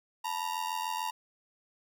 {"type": "ring-modulated tone", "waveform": "45% pulse", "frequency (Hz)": 932.3, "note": "A#5", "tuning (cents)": 0, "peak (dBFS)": -29, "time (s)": [0.24, 1.11], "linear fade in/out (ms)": 10, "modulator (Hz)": 43.4, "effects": []}